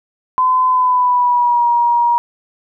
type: tone with pitch glide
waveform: sine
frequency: 1019 to 950.8 Hz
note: C6 to A#5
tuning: -46 to +34 cents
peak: -10 dBFS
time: 0.38-2.18 s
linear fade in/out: 0 ms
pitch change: -120 cents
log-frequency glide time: 0.68-1.67 s
effects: none